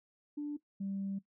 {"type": "tone pair in turn", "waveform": "sine", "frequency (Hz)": [293.7, 196.02], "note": ["D4", "G3"], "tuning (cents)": [0, 0], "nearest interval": "perfect fifth", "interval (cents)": 700, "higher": "first", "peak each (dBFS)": [-34, -34], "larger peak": "neither", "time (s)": [[0.37, 0.57], [0.8, 1.19]], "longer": "second", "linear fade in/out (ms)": 10, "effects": ["noise-tail reverb RT60 0.1 s tail -17 dB re dry", "tanh soft clip ceiling -30 dBFS"]}